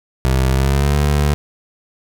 25% pulse tone with pitch glide, 65.3 to 72.87 Hz, C2 to D2, -3 to -13 cents, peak -9 dBFS, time 0.25-1.34 s, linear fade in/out 0 ms, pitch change +190 cents, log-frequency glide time 0.5-0.99 s, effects none

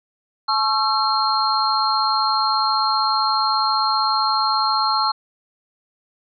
sine tone cluster, 860 / 1095 / 1342 / 4210 Hz, A5 / C#6 / E6 / C8, -40 / -22 / +31 / +10 cents, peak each -22 dBFS, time 0.48-5.12 s, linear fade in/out 10 ms, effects none

